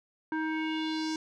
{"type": "tone with low-pass filter sweep", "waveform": "square", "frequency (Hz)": 315.2, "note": "D#4", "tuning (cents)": 23, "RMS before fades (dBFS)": -32, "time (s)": [0.32, 1.16], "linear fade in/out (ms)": 2, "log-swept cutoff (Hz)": [1400, 6100], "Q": 3, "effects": []}